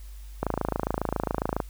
click train, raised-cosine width 1 ms, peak -11 dBFS, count 33, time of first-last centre 0.43-1.602 s, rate 27.3 Hz, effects added 50 Hz sine -39 dBFS peak until 1.69 s + white hiss -56 dBFS RMS until 1.69 s

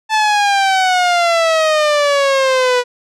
sawtooth exponential sweep, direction down, 878 to 488 Hz, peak -7 dBFS, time 0.09-2.84 s, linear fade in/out 50 ms, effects low-pass 6000 Hz 12 dB/octave

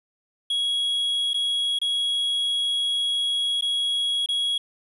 triangle tone with dropouts, 3322 Hz, G#7, in tune, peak -20 dBFS, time 0.5-4.58 s, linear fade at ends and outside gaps 5 ms, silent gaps 1.334-1.342 / 1.789-1.815 / 3.611-3.622 / 4.261-4.287 s, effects resampled to 32000 Hz + 9-bit

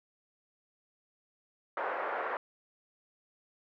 pink band-pass noise, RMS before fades -35 dBFS, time 1.77-2.37 s, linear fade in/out 2 ms, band 490 to 1700 Hz, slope 24 dB/octave, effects none

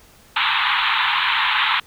pink band-pass noise, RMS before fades -19 dBFS, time 0.36-1.8 s, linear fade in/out 5 ms, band 850 to 3900 Hz, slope 96 dB/octave, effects pink hiss -50 dBFS RMS until 1.86 s

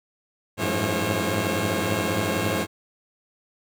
10% pulse tone cluster, 92.4 / 103.5 / 107.2 / 169.2 / 541 Hz, F#2 / G#2 / A2 / E3 / C#5, -2 / -5 / -45 / +45 / -42 cents, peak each -21 dBFS, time 0.57-2.67 s, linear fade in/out 50 ms, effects none

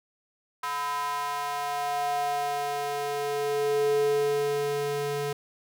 square tone with high-pass filter sweep, 143.9 Hz, D3, 35 cents flat, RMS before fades -28 dBFS, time 0.63-5.33 s, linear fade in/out 5 ms, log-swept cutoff 1100 to 290 Hz, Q 4.6, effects none

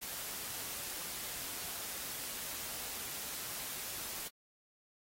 white noise with amplitude modulation, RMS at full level -41 dBFS, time 0.01-4.29 s, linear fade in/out 20 ms, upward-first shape sine, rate 185 Hz, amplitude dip 25%, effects AAC 48 kbps

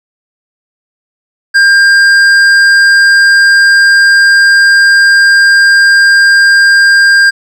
sine tone with hard clipping, 1600 Hz, G6, 35 cents sharp, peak -4 dBFS, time 1.54-7.31 s, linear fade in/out 20 ms, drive 8 dB, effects none

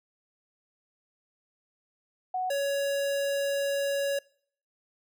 sine / square tone pair in turn, 740 / 559.5 Hz, F#5 / C#5, 0 / +16 cents, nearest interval perfect fourth, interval 484 cents, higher first, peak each -27 dBFS, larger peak neither, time 2.34-2.5 / 2.5-4.19 s, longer second, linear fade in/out 5 ms, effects noise-tail reverb RT60 0.6 s tail -25 dB re dry

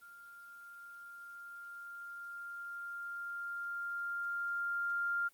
sine tone with level ramp, 1397 Hz, F6, in tune, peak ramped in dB -52 to -31 dBFS, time 0.01-5.29 s, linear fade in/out 20 ms, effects white hiss -67 dBFS RMS until 5.33 s + Opus 32 kbps

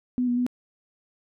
sine tone with pitch steps, 249.3 / 242.9 / 247.2 Hz, B3 / B3 / B3, +16 / -29 / +2 cents, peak -21 dBFS, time 0.18-0.465 s, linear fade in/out 0 ms, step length 95 ms, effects none

